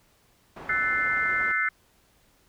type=low-pass noise; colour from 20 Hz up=white; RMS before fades=-42 dBFS; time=0.56-1.52 s; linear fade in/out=5 ms; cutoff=1000 Hz; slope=12 dB/octave
type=chord; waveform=sine; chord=F# half-diminished seventh; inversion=third; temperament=equal with one note detuned; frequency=1318.5 / 1494.6 / 1760 / 2093 Hz; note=E6 / F#6 / A6 / C7; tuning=0 / +17 / 0 / 0 cents; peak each=-31 / -28 / -29 / -26 dBFS; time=0.69-1.69 s; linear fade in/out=5 ms
effects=pink hiss -63 dBFS RMS until 2.48 s